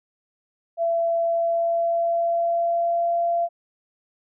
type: tone with pitch glide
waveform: sine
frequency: 672 to 684.5 Hz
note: E5 to F5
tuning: +33 to -35 cents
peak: -19 dBFS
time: 0.77-3.49 s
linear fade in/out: 50 ms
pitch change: +32 cents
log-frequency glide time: 1.19-3.14 s
effects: none